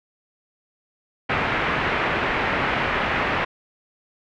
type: low-pass noise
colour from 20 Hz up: white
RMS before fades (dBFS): -23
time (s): 1.29-3.45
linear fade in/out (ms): 10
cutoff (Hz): 2300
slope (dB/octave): 24
effects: none